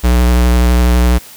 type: tone with vibrato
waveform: square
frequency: 60.8 Hz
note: B1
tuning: 26 cents flat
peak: -8 dBFS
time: 0.03-1.19 s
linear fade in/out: 20 ms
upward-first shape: sine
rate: 12 Hz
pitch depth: 27 cents each way
effects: white hiss -36 dBFS RMS until 1.36 s